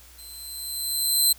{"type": "tone with level ramp", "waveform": "15% pulse", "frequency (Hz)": 4086, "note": "C8", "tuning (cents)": -42, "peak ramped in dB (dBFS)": [-36, -9], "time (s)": [0.18, 1.33], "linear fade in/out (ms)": 10, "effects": ["added 60 Hz sine -51 dBFS peak until 1.38 s", "white hiss -51 dBFS RMS until 1.38 s"]}